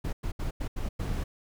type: noise bursts at uneven times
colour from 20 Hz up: brown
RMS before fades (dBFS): -31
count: 6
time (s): 0.04-0.13 / 0.23-0.32 / 0.39-0.51 / 0.6-0.68 / 0.76-0.89 / 0.99-1.24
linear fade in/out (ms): 10
effects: none